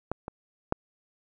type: clicks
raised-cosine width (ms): 1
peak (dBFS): -15 / -21 / -10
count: 3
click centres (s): 0.116 / 0.281 / 0.724
effects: none